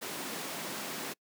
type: high-pass noise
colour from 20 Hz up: pink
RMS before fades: -39 dBFS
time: 0.01-1.14 s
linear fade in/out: 20 ms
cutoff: 190 Hz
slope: 24 dB/octave
effects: noise-tail reverb RT60 0.1 s tail -26 dB re dry